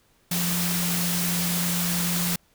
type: tone in noise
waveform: sine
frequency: 174.61 Hz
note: F3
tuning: in tune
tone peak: -26 dBFS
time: 0.31-2.36 s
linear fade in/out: 5 ms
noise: white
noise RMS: -27 dBFS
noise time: 0.31-2.36 s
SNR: -2 dB
effects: pink hiss -63 dBFS RMS until 2.54 s